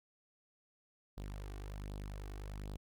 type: tone with flanger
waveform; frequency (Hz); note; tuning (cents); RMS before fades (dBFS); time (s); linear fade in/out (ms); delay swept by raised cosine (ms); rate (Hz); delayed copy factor
sawtooth; 50.1; G1; +38; -45; 1.17-2.77; 10; 0.22 to 2.72; 1.3; +0.6
effects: none